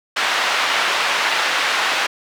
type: band-pass noise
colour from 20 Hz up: pink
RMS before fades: -19 dBFS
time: 0.16-2.07 s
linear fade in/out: 10 ms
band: 1000 to 3500 Hz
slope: 12 dB/octave
effects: none